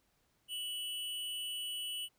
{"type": "tone with amplitude modulation", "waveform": "square", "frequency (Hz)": 2960, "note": "F#7", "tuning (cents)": 0, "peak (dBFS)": -36, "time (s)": [0.48, 2.09], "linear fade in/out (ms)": 50, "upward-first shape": "sine", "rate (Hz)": 259, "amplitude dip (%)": 50, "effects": ["pink hiss -75 dBFS RMS until 2.18 s"]}